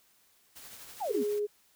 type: noise with tremolo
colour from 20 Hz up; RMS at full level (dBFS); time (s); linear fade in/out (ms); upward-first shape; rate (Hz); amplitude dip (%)
white; -47; 0.55-1.4; 20; triangle; 12; 40
type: exponential sweep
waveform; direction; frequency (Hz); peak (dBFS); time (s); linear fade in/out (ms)
sine; down; 931 to 211.3; -30; 1-1.24; 20
type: tone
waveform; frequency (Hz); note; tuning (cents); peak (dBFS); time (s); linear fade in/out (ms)
sine; 415.3; G#4; 0; -28; 1.09-1.47; 20
effects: white hiss -66 dBFS RMS until 1.75 s